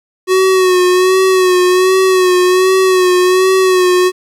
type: tone with vibrato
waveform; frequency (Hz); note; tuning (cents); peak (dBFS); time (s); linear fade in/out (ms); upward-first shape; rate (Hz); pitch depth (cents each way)
square; 370; F#4; 0; -8; 0.27-4.12; 50; sine; 1.3; 40
effects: low-pass 12000 Hz 12 dB/octave + 8-bit